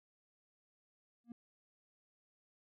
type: tone with exponential growth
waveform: triangle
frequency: 236.1 Hz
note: A#3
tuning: 22 cents sharp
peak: -39 dBFS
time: 1.24-1.32 s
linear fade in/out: 2 ms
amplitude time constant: 16 ms
effects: tanh soft clip ceiling -36 dBFS